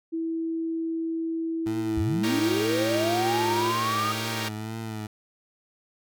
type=tone with pitch glide; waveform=sine; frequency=327.3 to 350.8 Hz; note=E4 to F4; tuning=-12 to +8 cents; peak=-26 dBFS; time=0.12-3.73 s; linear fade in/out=20 ms; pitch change=+120 cents; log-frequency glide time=2.78-3.26 s
type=tone with vibrato; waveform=20% pulse; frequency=110 Hz; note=A2; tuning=in tune; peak=-27 dBFS; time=1.66-5.07 s; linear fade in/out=5 ms; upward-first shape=triangle; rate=2 Hz; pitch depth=57 cents each way
type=linear sweep; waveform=sine; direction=up; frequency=65.2 to 1244.5 Hz; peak=-25 dBFS; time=1.97-4.12 s; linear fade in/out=5 ms
type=chord; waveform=5% pulse; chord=Eb dominant seventh; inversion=none; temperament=equal with one note detuned; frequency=311.1 / 392 / 466.2 / 556.6 Hz; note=Eb4 / G4 / Bb4 / Db5; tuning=0 / 0 / 0 / +7 cents; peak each=-24 dBFS; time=2.23-4.49 s; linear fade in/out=10 ms
effects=none